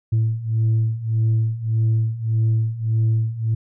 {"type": "beating tone pair", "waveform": "sine", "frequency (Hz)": [110.7, 112.4], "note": ["A2", "A2"], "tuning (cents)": [11, 37], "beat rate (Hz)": 1.7, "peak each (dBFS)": [-20, -17], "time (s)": [0.12, 3.55], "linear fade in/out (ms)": 10, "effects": ["tanh soft clip ceiling -13 dBFS"]}